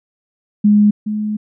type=tone pair in turn; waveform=sine; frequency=208.1 / 212 Hz; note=G#3 / G#3; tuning=+4 / +36 cents; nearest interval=unison; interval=32 cents; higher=second; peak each=-7 / -17 dBFS; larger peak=first; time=0.64-0.91 / 1.06-1.37 s; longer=second; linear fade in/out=10 ms; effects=none